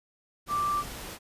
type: tone in noise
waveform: sine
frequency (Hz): 1174.7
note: D6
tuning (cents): 0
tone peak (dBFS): -25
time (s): 0.48-0.84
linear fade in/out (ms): 50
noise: pink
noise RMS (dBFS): -40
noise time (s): 0.46-1.19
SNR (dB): +12
effects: resampled to 32000 Hz